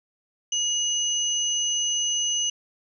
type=tone pair together; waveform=sine; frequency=2895 / 6125 Hz; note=F#7 / G8; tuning=-38 / -41 cents; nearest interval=octave + minor second; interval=1297 cents; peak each=-25 dBFS; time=0.52-2.5 s; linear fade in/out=5 ms; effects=none